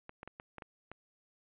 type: clicks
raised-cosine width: 0.5 ms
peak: -30 dBFS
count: 7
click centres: 0.094 / 0.231 / 0.276 / 0.399 / 0.583 / 0.622 / 0.916 s
effects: resampled to 8000 Hz